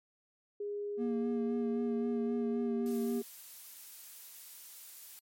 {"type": "tone with pitch glide", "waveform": "sine", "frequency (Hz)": [410.2, 399], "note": ["G#4", "G4"], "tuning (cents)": [-21, 31], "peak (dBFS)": -35, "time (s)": [0.6, 3.22], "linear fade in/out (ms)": 5, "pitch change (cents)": -48, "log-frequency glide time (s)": [2.51, 2.77]}
{"type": "tone with vibrato", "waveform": "triangle", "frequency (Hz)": 235.3, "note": "A#3", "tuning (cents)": 16, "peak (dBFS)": -30, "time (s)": [0.97, 3.23], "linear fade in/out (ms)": 50, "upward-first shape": "sine", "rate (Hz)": 3.8, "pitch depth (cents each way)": 24}
{"type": "noise", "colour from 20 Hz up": "blue", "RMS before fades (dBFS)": -50, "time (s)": [2.86, 5.19], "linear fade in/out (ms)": 0}
{"effects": ["MP3 64 kbps"]}